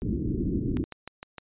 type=low-pass noise; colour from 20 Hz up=white; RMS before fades=-28 dBFS; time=0.02-0.84 s; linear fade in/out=0 ms; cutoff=350 Hz; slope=48 dB/octave
type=click train; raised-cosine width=0.3 ms; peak=-22 dBFS; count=5; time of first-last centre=0.77-1.383 s; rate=6.53 Hz
effects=resampled to 8000 Hz